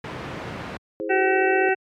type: low-pass noise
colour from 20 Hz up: pink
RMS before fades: -32 dBFS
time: 0.04-0.77 s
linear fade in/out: 2 ms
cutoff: 2300 Hz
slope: 12 dB/octave
type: chord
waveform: sine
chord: E augmented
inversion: none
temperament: equal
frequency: 329.6 / 415.3 / 523.3 Hz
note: E4 / G#4 / B#4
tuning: 0 / 0 / 0 cents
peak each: -30 dBFS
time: 1-1.69 s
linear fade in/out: 0 ms
type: harmonic tone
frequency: 380 Hz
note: F#4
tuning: 46 cents sharp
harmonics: 1 / 2 / 4 / 5 / 6 / 7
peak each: -20 / -23 / -25 / -27 / -35 / -28 dBFS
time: 1.09-1.75 s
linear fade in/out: 20 ms
effects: high-pass 100 Hz 12 dB/octave + MP3 96 kbps